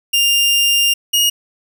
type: tone pair in turn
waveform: sawtooth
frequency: 2800 / 2870 Hz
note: F7 / F7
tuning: +4 / +47 cents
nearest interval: unison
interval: 43 cents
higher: second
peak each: -8 dBFS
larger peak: neither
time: 0.13-0.94 / 1.13-1.3 s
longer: first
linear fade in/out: 10 ms
effects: none